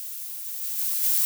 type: noise with level steps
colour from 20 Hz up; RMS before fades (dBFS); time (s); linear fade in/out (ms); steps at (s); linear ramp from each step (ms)
violet; -35 / -33 / -30 / -26 / -22; 0-1.25; 0; 0.45 / 0.61 / 0.77 / 1.02; 20
effects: none